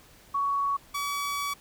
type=tone pair in turn; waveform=sine / sawtooth; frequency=1120 / 1139.6 Hz; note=C#6 / C#6; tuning=+18 / +48 cents; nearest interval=unison; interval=30 cents; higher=second; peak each=-24 / -25 dBFS; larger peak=first; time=0.34-0.77 / 0.94-1.54 s; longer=second; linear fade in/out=10 ms; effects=pink hiss -55 dBFS RMS until 1.6 s